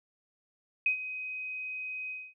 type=tone with ADSR envelope; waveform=sine; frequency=2517 Hz; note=D#7; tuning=19 cents sharp; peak=-22 dBFS; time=0.86-2.34 s; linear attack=3 ms; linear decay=100 ms; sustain=-13 dB; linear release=240 ms; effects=none